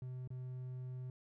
triangle tone with dropouts, 127.3 Hz, C3, 47 cents flat, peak -40 dBFS, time 0.02-1.1 s, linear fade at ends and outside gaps 2 ms, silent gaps 0.275-0.304 s, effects none

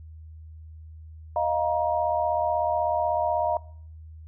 sine chord, Eb suspended second, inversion none, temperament equal with one note detuned, 622.3 / 698.5 / 944.8 Hz, Eb5 / F5 / Bb5, 0 / 0 / +23 cents, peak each -26 dBFS, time 1.36-3.57 s, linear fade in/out 2 ms, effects noise-tail reverb RT60 0.6 s tail -22 dB re dry + added 79 Hz sine -41 dBFS peak until 4.27 s

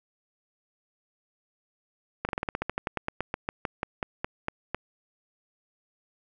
slowing click train, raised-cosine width 0.5 ms, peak -13 dBFS, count 22, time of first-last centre 2.25-4.746 s, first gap 39 ms, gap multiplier 1.1, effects none

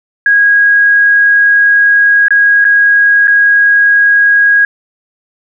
sine tone with dropouts, 1645 Hz, G#6, 17 cents flat, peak -4 dBFS, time 0.26-4.65 s, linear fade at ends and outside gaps 2 ms, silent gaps 2.283-2.306 / 2.644-2.65 / 3.273-3.279 s, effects none

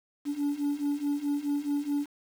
sine beating tone pair, 285.4 / 290.1 Hz, D4 / D4, -49 / -21 cents, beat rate 4.7 Hz, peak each -29 / -27 dBFS, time 0.25-2.08 s, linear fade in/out 50 ms, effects tanh soft clip ceiling -24 dBFS + 8-bit

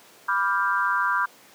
sine chord, G dominant seventh, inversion first, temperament equal with one note detuned, 987.8 / 1174.7 / 1396.9 / 1577.1 Hz, B5 / D6 / F6 / G6, 0 / 0 / 0 / +10 cents, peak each -26 dBFS, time 0.28-1.26 s, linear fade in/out 10 ms, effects pink hiss -51 dBFS RMS until 1.54 s + high-pass 300 Hz 12 dB/octave

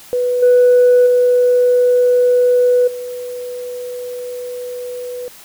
sine tone with level steps, 493.9 Hz, B4, in tune, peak -13 / -5 / -8 / -23 dBFS, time 0.13-5.28 s, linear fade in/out 0 ms, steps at 0.42 / 1.06 / 2.87 s, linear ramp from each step 10 ms, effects tanh soft clip ceiling -4 dBFS + white hiss -40 dBFS RMS until 5.44 s

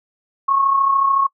sine tone with amplitude modulation, 1095 Hz, C#6, 22 cents flat, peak -11 dBFS, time 0.48-1.27 s, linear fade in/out 10 ms, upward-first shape sine, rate 33.7 Hz, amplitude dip 55%, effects noise-tail reverb RT60 0.1 s tail -23 dB re dry

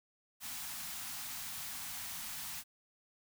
white band-stop noise, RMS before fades -43 dBFS, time 0.4-2.64 s, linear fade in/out 50 ms, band 280 to 690 Hz, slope 48 dB/octave, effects none

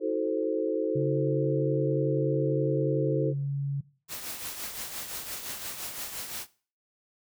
sine chord, D# diminished seventh, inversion none, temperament equal with one note detuned, 318.8 / 370 / 440 / 523.3 Hz, D#4 / F#4 / A4 / C5, +42 / 0 / 0 / 0 cents, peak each -31 / -32 / -29 / -32 dBFS, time 0-3.34 s, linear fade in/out 50 ms
sine tone, 140 Hz, C#3, 18 cents sharp, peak -27 dBFS, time 0.95-3.81 s, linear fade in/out 10 ms
white noise with tremolo, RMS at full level -35 dBFS, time 4.08-6.47 s, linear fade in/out 50 ms, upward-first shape triangle, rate 5.8 Hz, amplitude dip 55%
effects noise-tail reverb RT60 0.4 s tail -19 dB re dry

